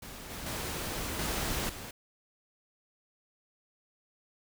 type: noise with level steps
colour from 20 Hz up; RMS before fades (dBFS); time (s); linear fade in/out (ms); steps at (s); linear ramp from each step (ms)
pink; -45 / -41 / -36 / -33 / -43; 0.02-1.91; 5; 0.3 / 0.46 / 1.19 / 1.69; 5
effects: none